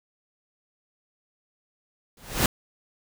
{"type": "noise with exponential growth", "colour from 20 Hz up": "pink", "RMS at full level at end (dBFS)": -17, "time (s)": [2.17, 2.46], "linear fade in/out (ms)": 2, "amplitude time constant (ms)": 63, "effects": []}